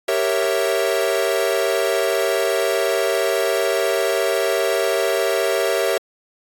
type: chord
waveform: 45% pulse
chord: G diminished seventh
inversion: none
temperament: equal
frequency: 392 / 466.2 / 554.4 / 659.3 Hz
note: G4 / Bb4 / Db5 / Fb5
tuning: 0 / 0 / 0 / 0 cents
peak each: -23 dBFS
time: 0.08-5.98 s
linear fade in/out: 5 ms
effects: AAC 64 kbps